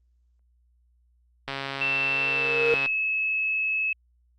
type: click train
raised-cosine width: 0.3 ms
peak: -15 dBFS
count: 190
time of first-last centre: 1.48-2.86 s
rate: 137 Hz
type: tone with pitch glide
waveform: sine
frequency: 2675 to 2588 Hz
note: E7 to E7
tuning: +25 to -32 cents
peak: -23 dBFS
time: 1.81-3.93 s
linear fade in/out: 5 ms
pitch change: -57 cents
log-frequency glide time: 2.3-2.67 s
type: tone with exponential growth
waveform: triangle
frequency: 466.2 Hz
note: A#4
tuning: in tune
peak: -16 dBFS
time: 1.91-2.74 s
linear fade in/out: 0 ms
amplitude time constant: 180 ms
effects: added 60 Hz sine -61 dBFS peak until 4.38 s + Opus 32 kbps